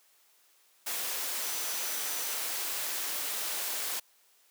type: tone in noise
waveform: sine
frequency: 5980 Hz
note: F#8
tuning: 17 cents sharp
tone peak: -43 dBFS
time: 1.42-2.34 s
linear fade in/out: 10 ms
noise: white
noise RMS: -34 dBFS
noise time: 0.86-4 s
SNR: -12 dB
effects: white hiss -65 dBFS RMS until 4.5 s + high-pass 400 Hz 12 dB/octave